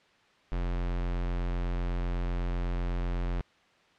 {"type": "tone", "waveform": "square", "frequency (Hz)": 44, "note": "F1", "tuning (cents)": 14, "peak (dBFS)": -29, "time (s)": [0.52, 3.41], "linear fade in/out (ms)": 0, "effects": ["white hiss -62 dBFS RMS until 3.98 s", "low-pass 3000 Hz 12 dB/octave"]}